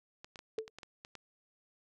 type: clicks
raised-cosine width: 0.2 ms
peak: -30 dBFS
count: 9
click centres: 0.245 / 0.358 / 0.391 / 0.587 / 0.679 / 0.786 / 0.832 / 1.049 / 1.153 s
type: tone with exponential decay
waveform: sine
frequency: 440 Hz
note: A4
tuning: in tune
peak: -30 dBFS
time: 0.58-0.7 s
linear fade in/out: 2 ms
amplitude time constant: 24 ms
effects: none